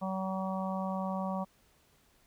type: harmonic tone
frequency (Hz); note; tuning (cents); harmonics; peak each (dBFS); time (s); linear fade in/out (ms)
189.6; F#3; +43; 1 / 3 / 4 / 5 / 6; -34 / -39 / -40 / -41 / -42; 0.01-1.45; 20
effects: pink hiss -67 dBFS RMS until 2.26 s